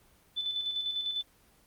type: tone with tremolo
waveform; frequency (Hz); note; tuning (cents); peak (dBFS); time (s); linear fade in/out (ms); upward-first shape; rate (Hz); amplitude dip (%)
sine; 3506; A7; -7; -29; 0.36-1.23; 20; square; 10; 45
effects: pink hiss -63 dBFS RMS until 1.66 s + Opus 24 kbps